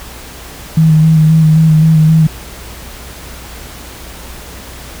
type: tone with vibrato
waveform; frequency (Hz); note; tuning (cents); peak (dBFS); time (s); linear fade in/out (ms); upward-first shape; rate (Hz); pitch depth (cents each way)
sine; 158; D#3; +27; -4; 0.77-2.27; 5; square; 3.8; 22
effects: added 60 Hz sine -32 dBFS peak until 5 s + pink hiss -31 dBFS RMS until 5 s